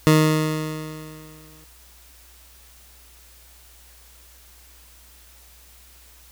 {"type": "tone with exponential decay", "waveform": "20% pulse", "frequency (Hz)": 155.56, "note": "D#3", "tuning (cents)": 0, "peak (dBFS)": -6, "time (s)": [0.07, 1.64], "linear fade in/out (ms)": 0, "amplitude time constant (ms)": 340, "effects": ["added 60 Hz sine -51 dBFS peak until 6.31 s", "white hiss -51 dBFS RMS until 6.31 s"]}